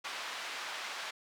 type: band-pass noise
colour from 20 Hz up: pink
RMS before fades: -41 dBFS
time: 0.04-1.11 s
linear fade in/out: 10 ms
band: 1000 to 4600 Hz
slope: 12 dB/octave
effects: none